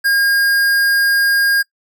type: tone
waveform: square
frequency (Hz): 1620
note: G#6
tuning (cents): -43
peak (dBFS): -12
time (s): 0.04-1.63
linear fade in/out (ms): 20
effects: noise-tail reverb RT60 0.1 s tail -25 dB re dry